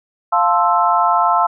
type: chord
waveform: sine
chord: F major seventh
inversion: none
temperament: equal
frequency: 698.5 / 880 / 1046.5 / 1318.5 Hz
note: F5 / A5 / C6 / E6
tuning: 0 / 0 / 0 / 0 cents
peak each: -17 dBFS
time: 0.32-1.47 s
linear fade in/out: 10 ms
effects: none